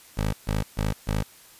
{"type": "tone bursts", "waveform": "15% pulse", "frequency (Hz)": 52.6, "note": "G#1", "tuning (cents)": 23, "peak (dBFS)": -17, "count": 4, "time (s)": [0.17, 1.23], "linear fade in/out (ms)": 10, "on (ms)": 160, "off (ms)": 140, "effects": ["white hiss -51 dBFS RMS until 1.59 s", "resampled to 32000 Hz"]}